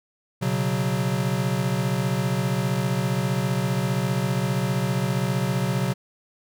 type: chord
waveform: square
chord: B suspended second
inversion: none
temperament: equal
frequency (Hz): 123.47 / 138.59 / 185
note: B2 / C#3 / F#3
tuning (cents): 0 / 0 / 0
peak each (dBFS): -27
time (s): 0.41-5.94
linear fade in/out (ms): 20
effects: none